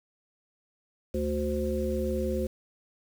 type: harmonic tone with a mistuned harmonic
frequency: 73.42 Hz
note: D2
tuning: in tune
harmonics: 1 / 3 / 5 / 7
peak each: -32 / -32 / -32 / -32 dBFS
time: 1.14-2.47 s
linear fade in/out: 5 ms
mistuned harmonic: 7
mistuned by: +25 cents
effects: 8-bit